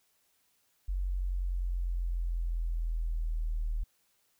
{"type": "exponential sweep", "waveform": "sine", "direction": "down", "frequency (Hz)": [46.53, 38.89], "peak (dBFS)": -29, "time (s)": [0.88, 3.84], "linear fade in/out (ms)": 10, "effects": ["white hiss -72 dBFS RMS until 4.39 s"]}